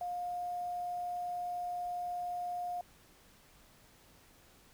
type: tone with quantisation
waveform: sine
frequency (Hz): 710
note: F5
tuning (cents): +28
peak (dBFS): -35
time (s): 0.01-2.81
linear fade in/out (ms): 2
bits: 10
effects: pink hiss -62 dBFS RMS until 4.73 s